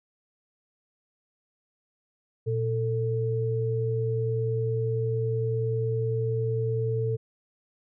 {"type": "tone pair together", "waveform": "sine", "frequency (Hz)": [117.8, 444.8], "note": ["A#2", "A4"], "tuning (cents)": [19, 19], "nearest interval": "octave + major seventh", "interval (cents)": 2300, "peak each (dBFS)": [-26, -28], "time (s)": [2.46, 7.17], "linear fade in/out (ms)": 20, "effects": []}